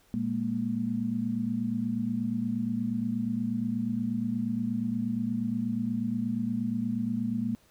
sine tone cluster, 115.8 / 204.7 / 233.1 Hz, A#2 / G#3 / A#3, -11 / -25 / 0 cents, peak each -37 / -32 / -29 dBFS, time 0.14-7.55 s, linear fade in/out 0 ms, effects pink hiss -63 dBFS RMS until 7.7 s

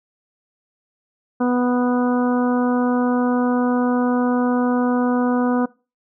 harmonic tone, 246.9 Hz, B3, in tune, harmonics 1 / 2 / 3 / 4 / 5 / 6, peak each -17 / -23 / -27 / -29 / -31 / -33 dBFS, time 1.4-5.66 s, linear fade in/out 10 ms, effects noise-tail reverb RT60 0.3 s tail -21 dB re dry

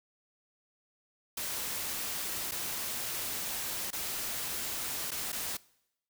white noise with dropouts, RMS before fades -36 dBFS, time 1.37-5.57 s, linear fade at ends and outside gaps 5 ms, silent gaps 2.512-2.518 / 3.906-3.929 / 5.108-5.115 / 5.321-5.327 s, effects noise-tail reverb RT60 0.8 s tail -22 dB re dry

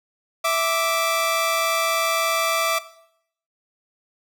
sawtooth tone pair together, 657.8 / 1172 Hz, E5 / D6, -4 / -4 cents, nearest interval minor seventh, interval 1000 cents, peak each -18 dBFS, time 0.44-2.79 s, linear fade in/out 10 ms, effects noise-tail reverb RT60 0.7 s tail -17 dB re dry

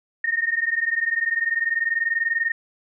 sine tone pair together, 1832 / 1852.2 Hz, A#6 / A#6, -31 / -12 cents, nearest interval unison, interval 19 cents, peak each -23 dBFS, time 0.24-2.52 s, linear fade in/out 5 ms, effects none

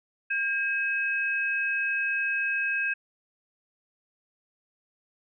sine tone pair together, 1608.3 / 2559 Hz, G6 / D#7, +44 / +48 cents, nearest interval minor sixth, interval 804 cents, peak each -27 / -28 dBFS, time 0.3-2.94 s, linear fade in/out 10 ms, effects none

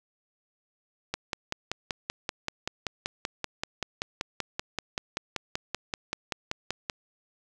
click train, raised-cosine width 0.2 ms, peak -12 dBFS, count 31, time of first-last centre 1.14-6.898 s, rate 5.21 Hz, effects none

